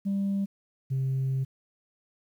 sine tone pair in turn, 197.6 / 133.02 Hz, G3 / C3, +14 / +29 cents, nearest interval perfect fifth, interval 685 cents, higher first, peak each -23 dBFS, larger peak neither, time 0.05-0.46 / 0.9-1.45 s, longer second, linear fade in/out 20 ms, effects tanh soft clip ceiling -23 dBFS + 10-bit

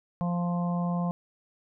harmonic tone, 174.61 Hz, F3, in tune, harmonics 1 / 3 / 4 / 5 / 6, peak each -26 / -39 / -37 / -42 / -39 dBFS, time 0.21-1.11 s, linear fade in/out 0 ms, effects none

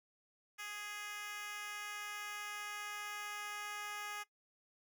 10% pulse tone with high-pass filter sweep, 415.3 Hz, G#4, in tune, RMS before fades -45 dBFS, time 0.58-4.24 s, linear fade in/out 20 ms, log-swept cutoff 1600 to 960 Hz, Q 0.95, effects noise-tail reverb RT60 0.1 s tail -18 dB re dry

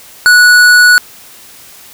sine tone with hard clipping, 1470 Hz, F#6, 12 cents flat, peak -4 dBFS, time 0.26-0.98 s, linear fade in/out 0 ms, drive 14 dB, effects white hiss -36 dBFS RMS until 1.93 s

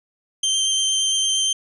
25% pulse tone with vibrato, 3136 Hz, G7, in tune, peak -14 dBFS, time 0.43-1.53 s, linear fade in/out 5 ms, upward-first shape sine, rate 8.7 Hz, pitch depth 11 cents each way, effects resampled to 24000 Hz

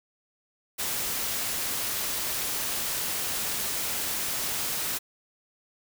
white noise, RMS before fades -30 dBFS, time 0.78-4.99 s, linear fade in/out 20 ms, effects none

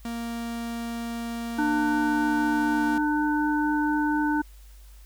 45% pulse tone, 233.1 Hz, A#3, in tune, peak -30 dBFS, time 0.05-2.98 s, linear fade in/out 2 ms
harmonic tone, 299.3 Hz, D4, 33 cents sharp, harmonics 1 / 3 / 5, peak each -23 / -28 / -30 dBFS, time 1.58-4.42 s, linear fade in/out 10 ms
effects added 50 Hz sine -45 dBFS peak until 5.05 s + white hiss -58 dBFS RMS until 5.05 s

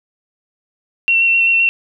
sine tone with vibrato, 2716 Hz, F7, 49 cents flat, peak -10 dBFS, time 1.08-1.69 s, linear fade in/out 0 ms, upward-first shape square, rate 7.7 Hz, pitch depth 11 cents each way, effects none

